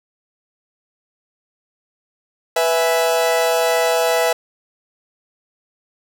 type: chord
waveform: 40% pulse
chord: E major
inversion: second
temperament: equal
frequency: 493.9 / 659.3 / 830.6 Hz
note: B4 / E5 / G#5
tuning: 0 / 0 / 0 cents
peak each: -18 / -17 / -22 dBFS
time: 2.56-4.33 s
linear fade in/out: 5 ms
effects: none